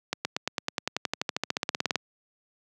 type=accelerating click train; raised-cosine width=0.2 ms; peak=-9 dBFS; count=24; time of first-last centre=0.13-1.957 s; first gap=120 ms; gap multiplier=0.96; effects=high-pass 150 Hz 12 dB/octave